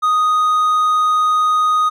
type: tone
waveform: triangle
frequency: 1244.5 Hz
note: D#6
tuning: in tune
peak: -10 dBFS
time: 0.02-1.9 s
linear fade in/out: 20 ms
effects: none